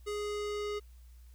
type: tone with low-pass filter sweep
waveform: square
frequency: 415.3 Hz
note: G#4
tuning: in tune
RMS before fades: -36 dBFS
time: 0.06-0.8 s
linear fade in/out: 20 ms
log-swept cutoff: 10000 to 5000 Hz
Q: 0.89
effects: added 60 Hz sine -51 dBFS peak until 1.34 s + white hiss -69 dBFS RMS until 1.34 s